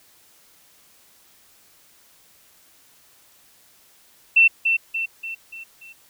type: tone with echo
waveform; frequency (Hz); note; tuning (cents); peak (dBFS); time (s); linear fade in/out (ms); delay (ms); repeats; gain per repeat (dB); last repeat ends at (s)
sine; 2689; E7; +34; -10; 4.36-4.48; 10; 290; 5; -6; 5.93
effects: white hiss -55 dBFS RMS until 6.09 s